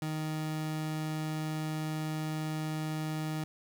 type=tone; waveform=30% pulse; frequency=155.56 Hz; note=D#3; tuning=in tune; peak=-30 dBFS; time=0.02-3.44 s; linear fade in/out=2 ms; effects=11-bit